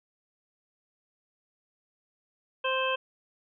harmonic tone, 523.3 Hz, C5, in tune, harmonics 1 / 2 / 3 / 5 / 6, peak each -30 / -31 / -35 / -32 / -35 dBFS, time 2.64-2.96 s, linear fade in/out 10 ms, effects none

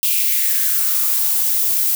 violet noise with high-pass filter sweep, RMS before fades -17 dBFS, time 0.03-1.95 s, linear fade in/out 0 ms, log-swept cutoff 2800 to 480 Hz, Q 4.1, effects none

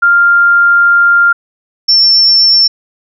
sine tone pair in turn, 1396.9 / 5404 Hz, F6 / E8, 0 / +42 cents, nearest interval octave + major seventh, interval 2342 cents, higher second, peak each -4 dBFS, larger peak neither, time 0.02-1.33 / 1.88-2.68 s, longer first, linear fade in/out 10 ms, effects none

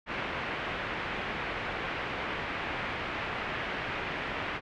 white low-pass noise, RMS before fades -35 dBFS, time 0.06-4.61 s, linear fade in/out 50 ms, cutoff 2500 Hz, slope 24 dB/octave, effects none

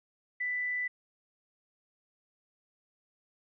sine tone with quantisation, 1986 Hz, B6, 9 cents sharp, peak -30 dBFS, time 0.4-0.88 s, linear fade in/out 10 ms, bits 10, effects resampled to 8000 Hz

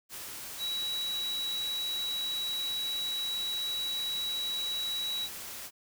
sine tone in noise, 3900 Hz, B7, 23 cents flat, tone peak -31 dBFS, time 0.58-5.29 s, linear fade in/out 50 ms, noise white, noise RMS -42 dBFS, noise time 0.09-5.71 s, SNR +8 dB, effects none

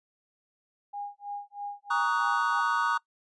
sine tone with tremolo, 815 Hz, G#5, 33 cents flat, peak -32 dBFS, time 0.93-2.61 s, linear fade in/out 10 ms, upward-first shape sine, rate 3.1 Hz, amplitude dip 100%
triangle chord, D# minor seventh, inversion second, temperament equal with one note detuned, 932.3 / 1128.8 / 1244.5 / 1480 Hz, A#5 / C#6 / D#6 / F#6, 0 / +31 / 0 / 0 cents, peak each -28 dBFS, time 1.9-2.98 s, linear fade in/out 10 ms
effects noise-tail reverb RT60 0.1 s tail -22 dB re dry + resampled to 22050 Hz

